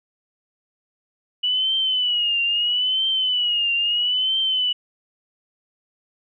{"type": "tone with vibrato", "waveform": "sine", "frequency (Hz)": 2947, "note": "F#7", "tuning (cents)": -8, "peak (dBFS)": -18, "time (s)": [1.43, 4.73], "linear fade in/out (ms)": 10, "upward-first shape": "triangle", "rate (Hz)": 0.76, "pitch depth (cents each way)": 110, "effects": []}